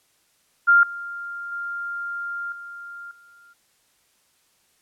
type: tone with level steps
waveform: sine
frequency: 1396.9 Hz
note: F6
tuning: in tune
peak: -11 / -30 / -27 / -35 / -49 dBFS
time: 0.67-3.54 s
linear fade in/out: 20 ms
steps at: 0.83 / 1.52 / 2.52 / 3.11 s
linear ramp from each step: 2 ms
effects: white hiss -64 dBFS RMS until 4.81 s + low-pass 12000 Hz 12 dB/octave